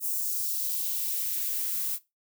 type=noise with high-pass filter sweep; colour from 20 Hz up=violet; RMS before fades=-30 dBFS; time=0-1.99 s; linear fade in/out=50 ms; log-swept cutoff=7700 to 850 Hz; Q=1.2; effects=noise-tail reverb RT60 0.2 s tail -17 dB re dry